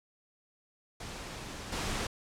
pink noise with level steps, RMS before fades -42 / -34 dBFS, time 1-2.07 s, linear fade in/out 5 ms, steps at 1.72 s, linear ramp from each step 5 ms, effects low-pass 8000 Hz 12 dB/octave

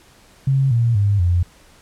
sine tone with pitch steps, 135.3 / 117.11 / 101.36 / 87.73 Hz, C#3 / A#2 / G#2 / F2, -42 / +8 / -42 / +8 cents, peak -13 dBFS, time 0.47-1.43 s, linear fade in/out 5 ms, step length 240 ms, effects pink hiss -50 dBFS RMS until 1.81 s + low-pass 11000 Hz 12 dB/octave

